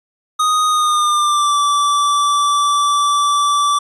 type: tone with pitch glide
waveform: square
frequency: 1244.5 to 1161.2 Hz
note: D#6 to D6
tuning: 0 to -20 cents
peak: -13 dBFS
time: 0.39-3.79 s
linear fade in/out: 10 ms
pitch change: -120 cents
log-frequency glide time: 0.68-1.58 s
effects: resampled to 24000 Hz